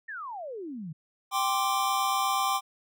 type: exponential sweep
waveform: sine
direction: down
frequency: 1864.7 to 146.83 Hz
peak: -35 dBFS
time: 0.08-0.93 s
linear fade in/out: 10 ms
type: chord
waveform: square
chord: G suspended fourth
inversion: none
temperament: equal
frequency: 784 / 1046.5 / 1174.7 Hz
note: G5 / C6 / D6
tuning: 0 / 0 / 0 cents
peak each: -30 dBFS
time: 1.31-2.61 s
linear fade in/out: 50 ms
effects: none